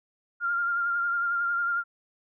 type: tone with vibrato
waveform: sine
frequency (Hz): 1396.9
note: F6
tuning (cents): 0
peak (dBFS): -24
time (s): 0.4-1.84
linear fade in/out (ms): 50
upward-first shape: sine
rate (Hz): 11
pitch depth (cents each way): 26
effects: none